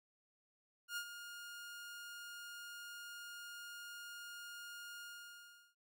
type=tone with ADSR envelope; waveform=sawtooth; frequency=1419 Hz; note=F6; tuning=27 cents sharp; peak=-35 dBFS; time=0.88-5.75 s; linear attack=87 ms; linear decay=75 ms; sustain=-10 dB; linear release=730 ms; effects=none